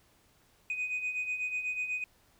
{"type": "beating tone pair", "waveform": "sine", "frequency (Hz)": [2489, 2497.1], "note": ["D#7", "D#7"], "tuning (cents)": [0, 6], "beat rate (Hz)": 8.1, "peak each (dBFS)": [-37, -31], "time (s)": [0.7, 2.04], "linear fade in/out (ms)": 2, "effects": ["tanh soft clip ceiling -28 dBFS", "pink hiss -66 dBFS RMS until 2.39 s"]}